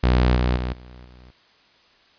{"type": "tone with level steps", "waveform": "sawtooth", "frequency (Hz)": 61.74, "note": "B1", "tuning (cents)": 0, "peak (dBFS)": [-11, -14, -20, -37, -41], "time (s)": [0.03, 1.31], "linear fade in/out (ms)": 10, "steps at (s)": [0.36, 0.56, 0.73, 1.05], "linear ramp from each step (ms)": 2, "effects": ["white hiss -56 dBFS RMS until 2.18 s", "resampled to 11025 Hz"]}